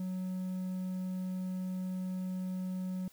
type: tone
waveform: triangle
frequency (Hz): 185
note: F#3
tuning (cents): 0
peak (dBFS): -32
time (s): 0-3.08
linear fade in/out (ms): 2
effects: white hiss -62 dBFS RMS until 3.12 s